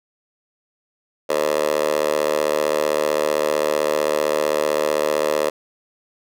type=tone with high-pass filter; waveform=10% pulse; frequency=75.6 Hz; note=D#2; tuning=49 cents flat; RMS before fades=-20 dBFS; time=1.29-5.5 s; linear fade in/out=10 ms; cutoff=550 Hz; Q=3.9; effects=none